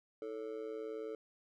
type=tone with amplitude modulation; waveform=triangle; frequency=440 Hz; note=A4; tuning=in tune; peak=-34 dBFS; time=0.22-1.15 s; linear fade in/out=2 ms; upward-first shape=sine; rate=119 Hz; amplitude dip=90%; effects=none